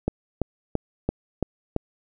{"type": "click train", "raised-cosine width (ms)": 2, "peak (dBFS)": -9, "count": 6, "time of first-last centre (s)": [0.08, 1.764], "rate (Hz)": 2.97, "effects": []}